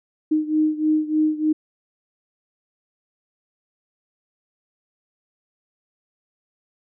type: beating tone pair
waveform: sine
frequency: 307.9 / 311.2 Hz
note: D#4 / D#4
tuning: -18 / 0 cents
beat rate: 3.3 Hz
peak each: -19 / -22 dBFS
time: 0.31-1.53 s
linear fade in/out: 10 ms
effects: none